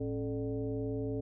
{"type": "tone with frequency modulation", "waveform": "sine", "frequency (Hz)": 272.8, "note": "C#4", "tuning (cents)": -28, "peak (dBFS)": -32, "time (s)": [0, 1.21], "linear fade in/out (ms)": 10, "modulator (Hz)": 161, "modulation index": 1.4, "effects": []}